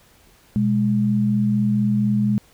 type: tone pair together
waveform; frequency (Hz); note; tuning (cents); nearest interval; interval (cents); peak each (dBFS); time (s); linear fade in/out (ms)
sine; 123.47 / 207.7; B2 / G#3; 0 / 0; major sixth; 900; -22 / -17; 0.56-2.38; 0
effects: pink hiss -54 dBFS RMS until 2.53 s